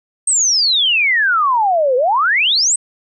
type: exponential two-way sweep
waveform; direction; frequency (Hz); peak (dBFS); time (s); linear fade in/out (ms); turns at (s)
sine; down then up; 8540 to 484.8 to 8540; -11; 0.27-2.76; 5; 1.96
effects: none

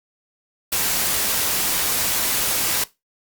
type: noise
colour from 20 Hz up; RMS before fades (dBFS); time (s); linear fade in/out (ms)
white; -21; 0.72-2.84; 5
effects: noise-tail reverb RT60 0.2 s tail -18 dB re dry + Opus 48 kbps

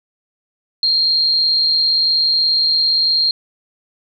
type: tone with amplitude modulation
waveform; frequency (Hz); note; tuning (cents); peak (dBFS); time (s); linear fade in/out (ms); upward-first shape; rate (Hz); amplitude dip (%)
sine; 4213; C8; +11; -10; 0.83-3.31; 2; sine; 157; 45
effects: none

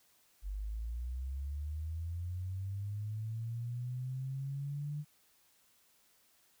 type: linear sweep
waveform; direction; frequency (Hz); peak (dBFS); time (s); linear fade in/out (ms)
sine; up; 47 to 150; -36; 0.42-5.05; 50
effects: white hiss -69 dBFS RMS until 6.6 s

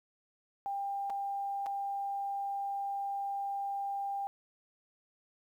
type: tone with dropouts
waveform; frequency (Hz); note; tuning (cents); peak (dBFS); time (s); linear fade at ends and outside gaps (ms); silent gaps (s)
sine; 796; G5; +26; -33; 0.66-4.27; 0; 1.098-1.102 / 1.661-1.666
effects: 11-bit

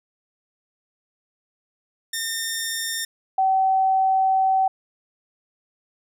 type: tone pair in turn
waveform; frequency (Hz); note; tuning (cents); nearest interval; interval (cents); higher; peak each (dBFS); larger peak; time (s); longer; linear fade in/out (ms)
10% pulse / sine; 1818 / 764.4; A#6 / G5; -44 / -44; octave + minor third; 1500; first; -16; neither; 2.13-3.05 / 3.38-4.68; second; 5
effects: none

